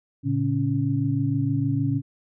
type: tone cluster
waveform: sine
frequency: 114.6 / 141.1 / 277.8 Hz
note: A#2 / C#3 / C#4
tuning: -29 / +31 / +4 cents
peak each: -25 dBFS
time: 0.23-2.02 s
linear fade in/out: 50 ms
effects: none